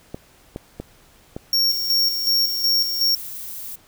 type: clicks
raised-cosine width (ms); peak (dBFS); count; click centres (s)
2; -16; 4; 0.145 / 0.561 / 0.8 / 1.365
type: tone with tremolo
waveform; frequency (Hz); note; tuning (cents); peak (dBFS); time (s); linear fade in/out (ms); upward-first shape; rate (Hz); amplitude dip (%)
square; 5520; F8; -21; -16; 1.53-3.15; 2; square; 2.7; 55
type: noise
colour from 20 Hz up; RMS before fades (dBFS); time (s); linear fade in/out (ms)
violet; -33; 1.69-3.76; 10
effects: pink hiss -53 dBFS RMS until 3.87 s